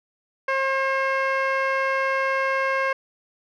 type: tone with low-pass filter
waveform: 15% pulse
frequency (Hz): 536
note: C5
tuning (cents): +42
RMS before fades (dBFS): -23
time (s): 0.48-2.93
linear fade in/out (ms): 5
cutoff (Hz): 2400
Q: 1.1
effects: none